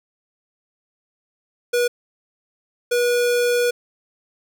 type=tone bursts at uneven times; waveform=square; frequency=484.3 Hz; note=B4; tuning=34 cents flat; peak=-17 dBFS; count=2; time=1.73-1.88 / 2.91-3.71 s; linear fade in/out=10 ms; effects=none